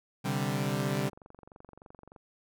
sawtooth chord, C suspended second, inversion none, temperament equal, 130.81 / 146.83 / 196 Hz, C3 / D3 / G3, 0 / 0 / 0 cents, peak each -29 dBFS, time 0.24-1.1 s, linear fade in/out 20 ms
click train, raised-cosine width 1 ms, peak -36 dBFS, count 36, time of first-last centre 0.66-2.162 s, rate 23.3 Hz
effects none

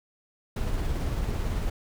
brown noise with tremolo, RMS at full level -27 dBFS, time 0.56-1.7 s, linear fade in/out 5 ms, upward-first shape triangle, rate 18 Hz, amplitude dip 25%, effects none

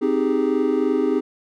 triangle chord, Ab major seventh, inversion first, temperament equal, 261.6 / 311.1 / 392 / 415.3 Hz, C4 / Eb4 / G4 / Ab4, 0 / 0 / 0 / 0 cents, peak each -21 dBFS, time 0.01-1.21 s, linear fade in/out 20 ms, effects none

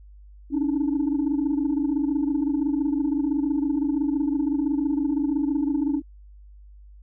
sine tone cluster, 278.4 / 304.3 / 319.9 Hz, C#4 / D#4 / D#4, +8 / -38 / +48 cents, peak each -22 / -24 / -29 dBFS, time 0.5-6.02 s, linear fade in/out 50 ms, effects tanh soft clip ceiling -16 dBFS + added 50 Hz sine -44 dBFS peak until 7.02 s

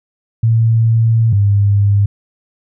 sine tone pair in turn, 113.6 / 101.21 Hz, A#2 / G#2, -44 / -44 cents, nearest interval major second, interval 200 cents, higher first, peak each -8 dBFS, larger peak neither, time 0.43-1.33 / 1.33-2.06 s, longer first, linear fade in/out 5 ms, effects none

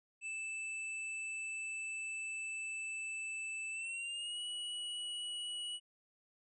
square tone with pitch glide, 2637 to 2926 Hz, E7 to F#7, 0 to -20 cents, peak -40 dBFS, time 0.21-5.8 s, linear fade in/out 50 ms, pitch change +180 cents, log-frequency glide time 3.71-4.41 s, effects resampled to 24000 Hz

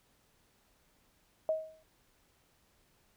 sine tone with exponential decay, 633 Hz, D#5, 30 cents sharp, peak -25 dBFS, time 1.49-1.83 s, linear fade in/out 1 ms, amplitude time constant 72 ms, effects pink hiss -70 dBFS RMS until 3.16 s

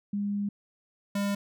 sine / square tone pair in turn, 203.2 / 201.2 Hz, G#3 / G3, -38 / +45 cents, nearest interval unison, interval 17 cents, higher first, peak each -27 dBFS, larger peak neither, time 0.13-0.49 / 1.15-1.35 s, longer first, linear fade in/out 5 ms, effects none

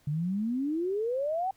sine exponential sweep, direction up, 141.8 to 787 Hz, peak -27 dBFS, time 0.07-1.51 s, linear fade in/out 5 ms, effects pink hiss -65 dBFS RMS until 1.56 s

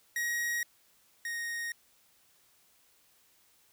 45% pulse tone pair in turn, 1893 / 1864.8 Hz, A#6 / A#6, +26 / 0 cents, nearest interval unison, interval 26 cents, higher first, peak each -30 / -34 dBFS, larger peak first, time 0.16-0.63 / 1.25-1.72 s, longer neither, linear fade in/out 2 ms, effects white hiss -66 dBFS RMS until 3.72 s

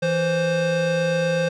square tone pair together, 165.07 / 523.3 Hz, E3 / C5, +3 / 0 cents, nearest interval octave + minor sixth, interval 1997 cents, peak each -25 / -21 dBFS, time 0.02-1.49 s, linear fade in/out 10 ms, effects low-pass 5000 Hz 12 dB/octave

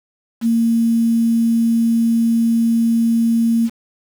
sine tone with quantisation, 230 Hz, A#3, 23 cents flat, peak -12 dBFS, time 0.41-3.7 s, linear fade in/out 50 ms, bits 6, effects none

